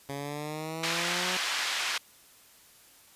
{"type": "exponential sweep", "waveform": "10% pulse", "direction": "up", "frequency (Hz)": [138.59, 185.2], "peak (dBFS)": -26, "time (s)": [0.09, 1.37], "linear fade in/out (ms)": 2}
{"type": "band-pass noise", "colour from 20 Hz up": "pink", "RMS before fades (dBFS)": -31, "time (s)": [0.83, 1.98], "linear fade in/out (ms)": 5, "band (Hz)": [1500, 5200], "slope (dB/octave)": 12}
{"effects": ["white hiss -57 dBFS RMS until 3.15 s", "resampled to 32000 Hz"]}